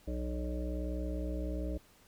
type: harmonic tone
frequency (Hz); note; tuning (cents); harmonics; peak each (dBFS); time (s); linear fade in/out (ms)
61.3; B1; -12; 1 / 3 / 5 / 7 / 9 / 10; -35 / -44 / -41 / -48 / -45 / -47; 0.07-1.78; 10
effects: pink hiss -63 dBFS RMS until 2.07 s